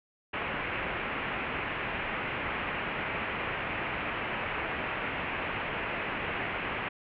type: low-pass noise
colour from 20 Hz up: white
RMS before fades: -34 dBFS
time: 0.33-6.89 s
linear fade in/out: 10 ms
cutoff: 2700 Hz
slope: 48 dB/octave
effects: none